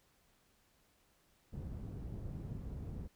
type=low-pass noise; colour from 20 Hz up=white; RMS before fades=-44 dBFS; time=1.52-3.08 s; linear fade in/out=20 ms; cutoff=140 Hz; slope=12 dB/octave; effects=pink hiss -72 dBFS RMS until 3.15 s